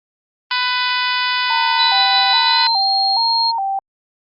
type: harmonic tone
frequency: 498.1 Hz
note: B4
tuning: 15 cents sharp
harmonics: 2 / 3 / 4 / 5 / 6 / 7 / 8 / 9 / 10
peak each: -21 / -23 / -24 / -25 / -26 / -26 / -27 / -28 / -28 dBFS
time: 0.51-2.67 s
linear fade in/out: 2 ms
type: tone with vibrato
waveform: sine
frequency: 847 Hz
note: G#5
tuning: 34 cents sharp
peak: -17 dBFS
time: 1.5-3.79 s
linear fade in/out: 2 ms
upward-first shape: square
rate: 1.2 Hz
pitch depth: 140 cents each way
type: tone with pitch glide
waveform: sine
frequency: 3979 to 4240 Hz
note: B7 to C8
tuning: +12 to +22 cents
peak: -15 dBFS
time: 1.78-3.52 s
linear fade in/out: 20 ms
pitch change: +110 cents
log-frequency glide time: 2.43-2.9 s
effects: Opus 24 kbps